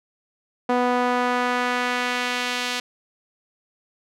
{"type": "tone with band-pass filter sweep", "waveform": "sawtooth", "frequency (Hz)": 246.9, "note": "B3", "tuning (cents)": 0, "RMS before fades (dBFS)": -23, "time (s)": [0.69, 2.8], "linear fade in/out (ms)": 5, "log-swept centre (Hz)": [730, 3600], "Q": 0.95, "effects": []}